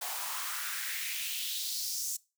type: noise with high-pass filter sweep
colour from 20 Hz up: white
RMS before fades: -36 dBFS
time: 0.01-2.17 s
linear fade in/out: 10 ms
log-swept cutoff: 730 to 6800 Hz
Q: 2.8
effects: noise-tail reverb RT60 0.3 s tail -22 dB re dry